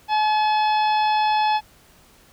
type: harmonic tone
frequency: 855 Hz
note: A5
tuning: 50 cents flat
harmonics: 1 / 2 / 3 / 4 / 5 / 6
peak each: -17 / -32 / -30 / -32 / -36 / -38 dBFS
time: 0.08-1.61 s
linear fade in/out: 50 ms
effects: pink hiss -53 dBFS RMS until 2.32 s